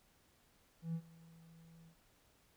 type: tone with ADSR envelope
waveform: triangle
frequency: 164.81 Hz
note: E3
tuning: in tune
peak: -32 dBFS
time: 0.82-1.96 s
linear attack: 120 ms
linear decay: 68 ms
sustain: -24 dB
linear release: 88 ms
effects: tanh soft clip ceiling -32 dBFS + pink hiss -71 dBFS RMS until 2.56 s